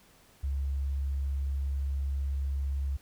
sine tone, 68.9 Hz, C#2, 10 cents flat, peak -28 dBFS, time 0.43-2.97 s, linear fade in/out 10 ms, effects pink hiss -60 dBFS RMS until 3.01 s

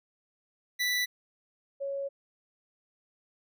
25% pulse / sine tone pair in turn, 1975.5 / 554.4 Hz, B6 / C#5, 0 / 0 cents, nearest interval octave + minor seventh, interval 2200 cents, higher first, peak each -23 / -31 dBFS, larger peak first, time 0.79-1.06 / 1.8-2.09 s, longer second, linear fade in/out 20 ms, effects none

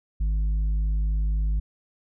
sine tone with tanh clipping, 51.9 Hz, G#1, in tune, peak -22 dBFS, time 0.2-1.6 s, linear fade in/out 10 ms, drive 5 dB, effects none

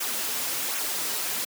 white noise with flanger, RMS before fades -29 dBFS, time 0-1.45 s, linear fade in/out 10 ms, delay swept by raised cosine 0.22 to 6.12 ms, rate 1.3 Hz, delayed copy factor -0.5, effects high-pass 200 Hz 12 dB/octave

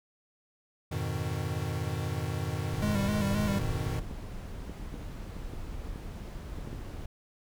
square chord, F half-diminished seventh, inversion none, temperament equal, 87.31 / 103.83 / 123.47 / 155.56 Hz, F2 / Ab2 / Cb3 / Eb3, 0 / 0 / 0 / 0 cents, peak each -37 dBFS, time 0.91-4 s, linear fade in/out 10 ms
brown noise, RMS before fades -39 dBFS, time 2.73-7.06 s, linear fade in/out 5 ms
square tone with vibrato, 203.5 Hz, G#3, 35 cents flat, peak -29 dBFS, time 2.82-3.59 s, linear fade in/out 5 ms, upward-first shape square, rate 3.8 Hz, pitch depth 46 cents each way
clicks, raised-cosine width 3 ms, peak -27 dBFS, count 11, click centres 3.572 / 3.756 / 4.112 / 4.696 / 4.942 / 5.366 / 5.536 / 5.959 / 6.586 / 6.674 / 6.73 s
effects none

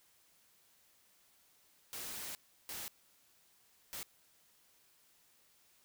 white noise bursts at uneven times, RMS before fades -44 dBFS, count 3, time 1.93-2.35 / 2.69-2.88 / 3.93-4.03 s, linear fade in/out 0 ms, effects white hiss -69 dBFS RMS until 5.84 s

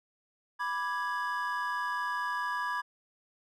triangle chord, G# diminished, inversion first, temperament equal, 987.8 / 1174.7 / 1661.2 Hz, B5 / D6 / G#6, 0 / 0 / 0 cents, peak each -32 / -35 / -33 dBFS, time 0.59-2.82 s, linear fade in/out 20 ms, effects none

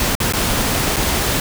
pink noise with dropouts, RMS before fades -18 dBFS, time 0-1.4 s, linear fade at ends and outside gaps 1 ms, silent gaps 0.152-0.202 / 0.324-0.335 / 0.961-0.966 s, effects none

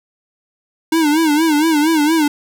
square tone with vibrato, 310.2 Hz, D#4, 5 cents flat, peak -12 dBFS, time 0.92-2.28 s, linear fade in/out 5 ms, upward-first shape sine, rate 4.3 Hz, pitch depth 110 cents each way, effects none

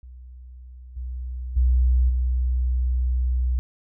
sine tone with level steps, 62.4 Hz, B1, 19 cents sharp, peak -39 / -28 / -15 / -19 dBFS, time 0.03-3.59 s, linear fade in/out 0 ms, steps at 0.96 / 1.56 / 2.09 s, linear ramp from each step 10 ms, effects none

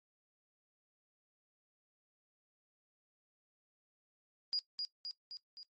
sine tone with echo, 4865 Hz, D#8, 40 cents flat, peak -32 dBFS, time 4.53-4.59 s, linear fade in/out 0 ms, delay 260 ms, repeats 4, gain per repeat -4 dB, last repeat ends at 5.63 s, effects noise-tail reverb RT60 0.1 s tail -18 dB re dry + MP3 32 kbps

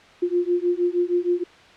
sine beating tone pair, 349.2 / 355.6 Hz, F4 / F4, 0 / +31 cents, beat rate 6.4 Hz, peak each -22 dBFS, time 0.22-1.44 s, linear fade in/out 10 ms, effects white hiss -48 dBFS RMS until 1.76 s + low-pass 3000 Hz 12 dB/octave

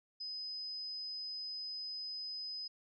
sine tone, 5030 Hz, D#8, 18 cents sharp, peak -40 dBFS, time 0.2-2.68 s, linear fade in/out 10 ms, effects none

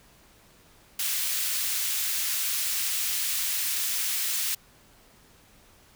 white high-pass noise, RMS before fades -28 dBFS, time 0.99-4.55 s, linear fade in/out 5 ms, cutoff 1900 Hz, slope 12 dB/octave, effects pink hiss -57 dBFS RMS until 5.95 s

